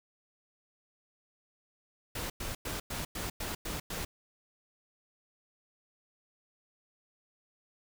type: noise bursts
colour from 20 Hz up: pink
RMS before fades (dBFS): -37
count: 8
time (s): 2.15-4.05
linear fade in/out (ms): 5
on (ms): 150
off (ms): 100
effects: none